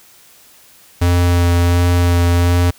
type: tone with vibrato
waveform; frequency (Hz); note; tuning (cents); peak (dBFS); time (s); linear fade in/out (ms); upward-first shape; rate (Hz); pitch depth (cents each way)
square; 87.31; F2; 0; -11; 1.01-2.71; 10; sine; 1.4; 12
effects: white hiss -46 dBFS RMS until 2.78 s